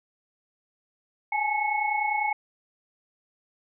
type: tone cluster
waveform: sine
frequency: 829 / 859 / 2196 Hz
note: G#5 / A5 / C#7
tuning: -3 / -42 / -17 cents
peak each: -28 dBFS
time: 1.32-2.33 s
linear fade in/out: 5 ms
effects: none